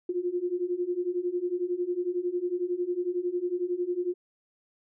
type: beating tone pair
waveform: sine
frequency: 349.2 / 360.2 Hz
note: F4 / F#4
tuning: 0 / -46 cents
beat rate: 11 Hz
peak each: -31 / -29 dBFS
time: 0.09-4.14 s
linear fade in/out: 5 ms
effects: none